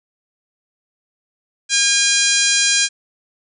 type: harmonic tone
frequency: 810 Hz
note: G#5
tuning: 43 cents flat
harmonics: 2 / 3 / 4 / 5 / 6 / 7 / 8 / 9 / 10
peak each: -22 / -22 / -22 / -22 / -22 / -22 / -22 / -22 / -22 dBFS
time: 1.69-2.89 s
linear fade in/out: 50 ms
effects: none